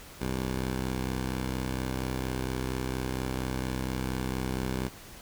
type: tone pair together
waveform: 10% pulse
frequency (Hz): 64.3 / 96.34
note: C2 / G2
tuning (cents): -30 / -30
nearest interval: perfect fifth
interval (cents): 700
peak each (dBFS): -22 / -33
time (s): 0.2-4.89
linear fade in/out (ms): 20
effects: pink hiss -48 dBFS RMS until 5.21 s